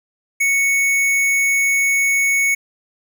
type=tone with hard clipping; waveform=sine; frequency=2217 Hz; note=C#7; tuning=in tune; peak=-15 dBFS; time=0.4-2.55 s; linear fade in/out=10 ms; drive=17 dB; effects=none